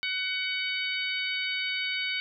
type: harmonic tone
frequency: 749 Hz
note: F#5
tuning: 21 cents sharp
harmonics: 2 / 3 / 4 / 5 / 6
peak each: -37 / -31 / -34 / -37 / -39 dBFS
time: 0.03-2.2 s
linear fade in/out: 0 ms
effects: none